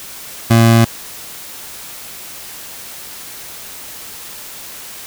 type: tone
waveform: 25% pulse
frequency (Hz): 114.7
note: A#2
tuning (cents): -28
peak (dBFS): -3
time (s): 0.5-0.85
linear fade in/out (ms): 10
effects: white hiss -32 dBFS RMS until 5.06 s